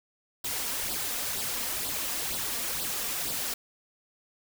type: noise with flanger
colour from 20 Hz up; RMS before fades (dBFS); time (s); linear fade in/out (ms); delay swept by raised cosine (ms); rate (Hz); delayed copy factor
white; -32; 0.44-3.54; 5; 0.22 to 4.32; 2.1; +0.6
effects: none